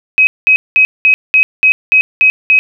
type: tone bursts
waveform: sine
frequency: 2538 Hz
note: D#7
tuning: 34 cents sharp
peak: -4 dBFS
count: 9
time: 0.18-2.59 s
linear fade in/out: 0 ms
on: 90 ms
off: 200 ms
effects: none